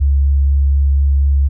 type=tone with vibrato; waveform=sine; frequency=69.6 Hz; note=C#2; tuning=8 cents sharp; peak=-9 dBFS; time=0-1.49 s; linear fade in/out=20 ms; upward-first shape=triangle; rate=4.1 Hz; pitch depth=11 cents each way; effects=none